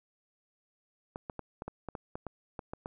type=clicks; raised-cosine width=1 ms; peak=-24 dBFS; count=12; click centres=1.159 / 1.298 / 1.393 / 1.621 / 1.68 / 1.887 / 1.952 / 2.155 / 2.267 / 2.592 / 2.735 / 2.859 s; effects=none